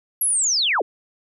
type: linear sweep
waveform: sine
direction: down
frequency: 11490 to 290 Hz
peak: -17 dBFS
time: 0.21-0.82 s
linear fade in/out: 5 ms
effects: none